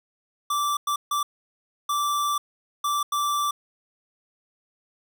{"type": "tone bursts at uneven times", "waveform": "square", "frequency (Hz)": 1168, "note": "D6", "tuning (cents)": -10, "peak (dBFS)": -23, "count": 6, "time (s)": [[0.5, 0.77], [0.87, 0.96], [1.11, 1.23], [1.89, 2.38], [2.84, 3.03], [3.12, 3.51]], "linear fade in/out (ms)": 5, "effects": []}